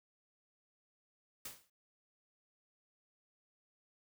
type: noise with exponential decay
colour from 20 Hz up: white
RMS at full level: -42 dBFS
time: 1.45-1.7 s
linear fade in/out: 5 ms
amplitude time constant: 54 ms
effects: none